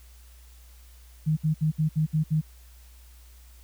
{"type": "tone bursts", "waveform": "sine", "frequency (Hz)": 155.56, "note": "D#3", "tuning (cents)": 0, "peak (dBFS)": -20, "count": 7, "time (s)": [1.26, 2.414], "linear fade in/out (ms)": 20, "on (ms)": 110, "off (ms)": 64, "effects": ["added 60 Hz sine -48 dBFS peak until 3.63 s", "white hiss -58 dBFS RMS until 3.63 s"]}